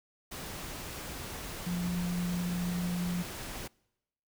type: tone in noise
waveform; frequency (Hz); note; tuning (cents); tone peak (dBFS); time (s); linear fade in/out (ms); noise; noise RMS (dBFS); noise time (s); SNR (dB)
sine; 176.5; F3; +19; -30; 1.66-3.23; 10; pink; -41; 0.31-3.68; +8
effects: noise-tail reverb RT60 0.9 s tail -26 dB re dry